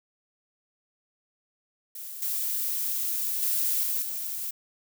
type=noise with level steps; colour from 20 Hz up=violet; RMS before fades=-39 / -29 / -26 / -28 / -33 dBFS; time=1.95-4.51 s; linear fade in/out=5 ms; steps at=2.22 / 3.42 / 3.83 / 4.02 s; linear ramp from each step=2 ms; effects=none